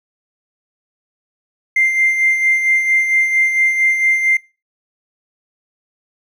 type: tone with tremolo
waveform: triangle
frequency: 2093 Hz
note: C7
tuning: in tune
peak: -6 dBFS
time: 1.76-4.37 s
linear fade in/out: 5 ms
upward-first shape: sine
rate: 4.4 Hz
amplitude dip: 60%
effects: noise-tail reverb RT60 0.3 s tail -25 dB re dry + tanh soft clip ceiling -7 dBFS